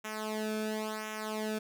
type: tone with flanger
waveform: sawtooth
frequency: 216 Hz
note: A3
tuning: 32 cents flat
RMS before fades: -36 dBFS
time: 0.04-1.59 s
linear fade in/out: 10 ms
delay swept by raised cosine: 0.22 to 1.02 ms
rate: 0.95 Hz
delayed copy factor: -0.85
effects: none